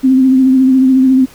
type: tone with vibrato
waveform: sine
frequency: 261.6 Hz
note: C4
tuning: in tune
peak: -5 dBFS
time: 0.03-1.26 s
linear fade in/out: 20 ms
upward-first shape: triangle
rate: 14 Hz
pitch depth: 40 cents each way
effects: pink hiss -40 dBFS RMS until 1.34 s